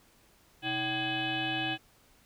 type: tone with frequency modulation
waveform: sine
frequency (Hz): 1657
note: G#6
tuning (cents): -4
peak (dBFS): -29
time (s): 0.62-1.78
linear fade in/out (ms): 50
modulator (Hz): 446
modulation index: 3.7
effects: pink hiss -63 dBFS RMS until 2.25 s